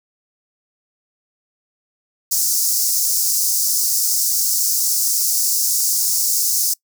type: high-pass noise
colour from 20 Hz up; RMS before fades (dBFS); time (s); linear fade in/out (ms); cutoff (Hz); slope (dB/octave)
pink; -18; 2.31-6.74; 10; 5100; 48
effects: noise-tail reverb RT60 0.1 s tail -23 dB re dry